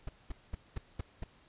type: noise bursts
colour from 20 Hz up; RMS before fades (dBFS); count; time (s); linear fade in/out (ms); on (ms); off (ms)
brown; -35; 6; 0.07-1.24; 5; 20; 210
effects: pink hiss -63 dBFS RMS until 1.48 s + resampled to 8000 Hz